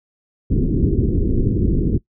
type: low-pass noise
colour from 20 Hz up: pink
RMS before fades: -17 dBFS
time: 0.5-1.98 s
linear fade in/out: 10 ms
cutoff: 400 Hz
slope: 48 dB/octave
effects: noise-tail reverb RT60 0.1 s tail -20 dB re dry